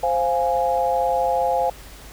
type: chord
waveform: sine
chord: F minor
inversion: second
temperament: equal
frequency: 523.3 / 698.5 / 830.6 Hz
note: C5 / F5 / Ab5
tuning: 0 / 0 / 0 cents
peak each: -22 dBFS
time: 0.03-1.7 s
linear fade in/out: 5 ms
effects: added 50 Hz sine -42 dBFS peak until 2.12 s + pink hiss -43 dBFS RMS until 2.12 s